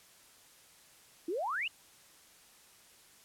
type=exponential sweep; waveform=sine; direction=up; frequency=311.1 to 2989 Hz; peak=-32 dBFS; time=1.28-1.68 s; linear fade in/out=5 ms; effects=white hiss -60 dBFS RMS until 3.24 s + low-pass 12000 Hz 12 dB/octave